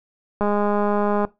click train, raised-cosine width 1 ms, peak -9 dBFS, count 174, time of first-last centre 0.41-1.25 s, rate 206 Hz, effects noise-tail reverb RT60 0.2 s tail -19 dB re dry

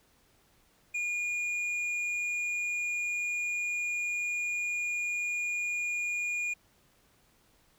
sine tone with hard clipping, 2433 Hz, D#7, 39 cents flat, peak -31 dBFS, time 0.94-6.54 s, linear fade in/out 10 ms, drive 5 dB, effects pink hiss -66 dBFS RMS until 7.78 s

